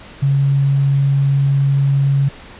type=tone; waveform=sine; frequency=138.59 Hz; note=C#3; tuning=in tune; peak=-11 dBFS; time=0.22-2.29 s; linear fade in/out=10 ms; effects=pink hiss -38 dBFS RMS until 2.59 s + resampled to 8000 Hz